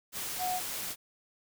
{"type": "tone in noise", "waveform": "sine", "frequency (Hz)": 731, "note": "F#5", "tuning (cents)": -21, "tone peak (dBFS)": -30, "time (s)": [0.38, 0.61], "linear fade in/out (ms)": 50, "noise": "white", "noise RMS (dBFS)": -37, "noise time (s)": [0.12, 0.96], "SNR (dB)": 4, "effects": []}